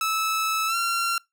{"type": "tone with pitch glide", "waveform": "sawtooth", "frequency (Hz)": [1306, 1370.9], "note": ["E6", "F6"], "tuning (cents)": [-17, -33], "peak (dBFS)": -19, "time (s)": [0.01, 1.18], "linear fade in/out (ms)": 2, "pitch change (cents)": 84, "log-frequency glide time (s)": [0.67, 0.76], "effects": ["noise-tail reverb RT60 0.2 s tail -25 dB re dry"]}